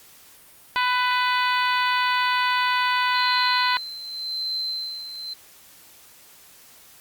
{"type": "harmonic tone", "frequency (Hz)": 498.1, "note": "B4", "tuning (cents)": 15, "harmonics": [2, 3, 4, 5, 6, 7, 8, 9], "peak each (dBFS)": [-22, -26, -28, -30, -32, -33, -34, -35], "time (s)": [0.76, 3.77], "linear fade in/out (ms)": 0}
{"type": "tone with tremolo", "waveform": "sine", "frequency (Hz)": 4089, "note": "C8", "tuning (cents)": -41, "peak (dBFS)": -24, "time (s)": [3.14, 5.34], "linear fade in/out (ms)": 10, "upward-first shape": "sine", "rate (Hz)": 0.89, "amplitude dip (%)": 65}
{"effects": ["white hiss -50 dBFS RMS until 7 s", "Opus 48 kbps"]}